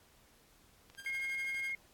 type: click train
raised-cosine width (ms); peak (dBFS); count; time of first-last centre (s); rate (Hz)
0.2; -38; 17; 0.9-1.696; 20.1
type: tone with tremolo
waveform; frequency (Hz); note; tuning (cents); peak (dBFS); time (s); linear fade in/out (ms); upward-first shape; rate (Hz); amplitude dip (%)
sawtooth; 1600; G6; +35; -40; 0.97-1.73; 20; triangle; 12; 80
type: tone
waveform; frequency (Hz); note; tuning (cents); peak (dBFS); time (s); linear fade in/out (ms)
sine; 2147; C7; +44; -35; 1.06-1.75; 2
effects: pink hiss -65 dBFS RMS until 1.93 s + AAC 64 kbps